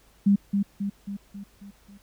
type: tone with echo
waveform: sine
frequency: 200.2 Hz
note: G3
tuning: 37 cents sharp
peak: -15 dBFS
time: 0.26-0.36 s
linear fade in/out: 10 ms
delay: 270 ms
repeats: 6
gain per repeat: -5 dB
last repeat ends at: 1.98 s
effects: added 50 Hz sine -60 dBFS peak until 2.02 s + pink hiss -60 dBFS RMS until 2.02 s